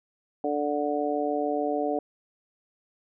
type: harmonic tone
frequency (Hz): 146.83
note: D3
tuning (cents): 0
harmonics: 2 / 3 / 4 / 5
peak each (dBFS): -30 / -30 / -30 / -30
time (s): 0.44-1.99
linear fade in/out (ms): 2
effects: none